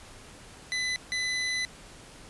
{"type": "tone bursts at uneven times", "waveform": "25% pulse", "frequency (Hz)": 2006, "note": "B6", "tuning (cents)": 26, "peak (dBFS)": -24, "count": 2, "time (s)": [[0.72, 0.96], [1.12, 1.65]], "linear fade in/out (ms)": 0, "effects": ["pink hiss -49 dBFS RMS until 2.29 s", "resampled to 24000 Hz"]}